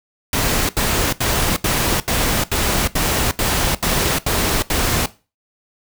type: noise bursts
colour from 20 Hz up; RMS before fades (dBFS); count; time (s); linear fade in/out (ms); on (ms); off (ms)
pink; -18; 11; 0.33-5.06; 2; 360; 77
effects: noise-tail reverb RT60 0.3 s tail -17 dB re dry